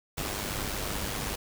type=noise with amplitude modulation; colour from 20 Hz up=pink; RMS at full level=-31 dBFS; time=0.17-1.36 s; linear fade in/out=10 ms; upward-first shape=sine; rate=101 Hz; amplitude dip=50%; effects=none